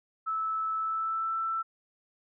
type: tone with pitch glide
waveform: sine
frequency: 1308 to 1330.9 Hz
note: E6 to E6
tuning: -14 to +16 cents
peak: -28 dBFS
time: 0.26-1.63 s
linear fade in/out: 20 ms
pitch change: +30 cents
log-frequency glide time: 0.76-1.37 s
effects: none